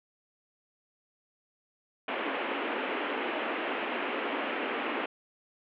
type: band-pass noise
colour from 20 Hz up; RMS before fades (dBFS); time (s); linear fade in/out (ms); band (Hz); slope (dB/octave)
pink; -33; 2.08-5.06; 5; 250 to 3000; 48
effects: none